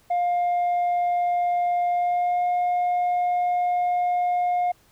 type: tone with pitch glide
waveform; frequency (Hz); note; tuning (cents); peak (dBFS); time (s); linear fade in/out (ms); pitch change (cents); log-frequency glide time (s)
sine; 706 to 713.4; F5 to F5; +19 to +37; -17; 0.1-4.72; 10; +18; 1.89-2.48
effects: tanh soft clip ceiling -19 dBFS + pink hiss -59 dBFS RMS until 4.91 s